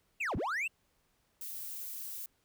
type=linear two-way sweep; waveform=triangle; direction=down then up; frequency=2794 to 39.5 to 2794 Hz; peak=-30 dBFS; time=0.2-0.68 s; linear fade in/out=10 ms; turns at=0.36 s
type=noise; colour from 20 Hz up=violet; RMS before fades=-42 dBFS; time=1.41-2.26 s; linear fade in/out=2 ms
effects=pink hiss -74 dBFS RMS until 2.44 s